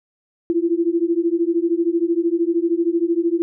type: beating tone pair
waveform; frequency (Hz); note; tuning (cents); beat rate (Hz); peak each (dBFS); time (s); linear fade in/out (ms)
sine; 332.1 / 345.1; E4 / F4; +13 / -21; 13; -19; 0.5-3.42; 0
effects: none